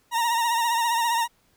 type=tone with vibrato; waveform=40% pulse; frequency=932.3 Hz; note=A#5; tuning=in tune; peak=-20 dBFS; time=0.11-1.28 s; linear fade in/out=50 ms; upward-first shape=triangle; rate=15 Hz; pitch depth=60 cents each way; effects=pink hiss -64 dBFS RMS until 1.56 s